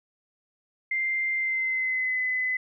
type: tone with pitch glide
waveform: sine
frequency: 2093 to 2018 Hz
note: C7 to B6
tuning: 0 to +37 cents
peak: -24 dBFS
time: 0.91-2.57 s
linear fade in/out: 5 ms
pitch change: -63 cents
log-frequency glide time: 1.35-2.2 s
effects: none